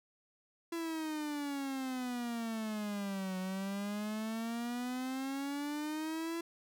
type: exponential two-way sweep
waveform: 45% pulse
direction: down then up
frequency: 337.7 to 185 to 337.7 Hz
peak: -36 dBFS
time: 0.72-6.41 s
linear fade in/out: 5 ms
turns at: 3.38 s
effects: none